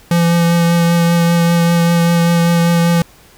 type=tone with vibrato; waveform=square; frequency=170 Hz; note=F3; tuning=46 cents flat; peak=-10 dBFS; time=0.11-3.02 s; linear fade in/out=2 ms; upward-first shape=triangle; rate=5.1 Hz; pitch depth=16 cents each way; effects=pink hiss -45 dBFS RMS until 3.37 s